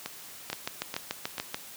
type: two click trains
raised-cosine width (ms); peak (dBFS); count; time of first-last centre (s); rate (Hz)
0.2; -13 / -16; 8 / 4; 0.53-1.544 / 0.06-1.382; 6.9 / 2.27
effects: white hiss -46 dBFS RMS until 1.76 s + high-pass 100 Hz 12 dB/octave